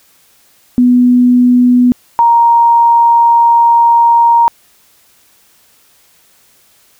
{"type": "tone pair in turn", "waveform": "sine", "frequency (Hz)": [246.9, 934.9], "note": ["B3", "A#5"], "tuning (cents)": [0, 5], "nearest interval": "octave + major seventh", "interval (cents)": 2305, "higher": "second", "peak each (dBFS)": -4, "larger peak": "neither", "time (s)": [[0.78, 1.92], [2.19, 4.48]], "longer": "second", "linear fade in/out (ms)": 0, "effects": ["white hiss -49 dBFS RMS until 6.99 s"]}